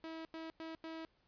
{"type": "tone bursts at uneven times", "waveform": "sawtooth", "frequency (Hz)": 323.4, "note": "E4", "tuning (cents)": -33, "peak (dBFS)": -40, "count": 4, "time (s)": [[0.04, 0.25], [0.34, 0.5], [0.6, 0.75], [0.84, 1.05]], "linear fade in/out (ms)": 0, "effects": ["pink hiss -75 dBFS RMS until 1.27 s", "resampled to 11025 Hz"]}